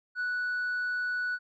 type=tone with tanh clipping; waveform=sine; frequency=1478 Hz; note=F#6; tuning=2 cents flat; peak=-29 dBFS; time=0.15-1.39 s; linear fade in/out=50 ms; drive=1 dB; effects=none